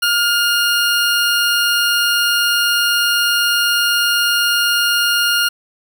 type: tone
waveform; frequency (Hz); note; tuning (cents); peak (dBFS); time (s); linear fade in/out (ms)
20% pulse; 1416; F6; +23; -8; 0.02-5.49; 10
effects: none